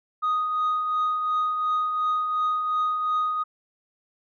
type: tone with tremolo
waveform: sine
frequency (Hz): 1244.5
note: D#6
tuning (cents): 0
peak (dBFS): -18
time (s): 0.22-3.44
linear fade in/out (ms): 20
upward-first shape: triangle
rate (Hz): 2.8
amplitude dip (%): 50
effects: tanh soft clip ceiling -19 dBFS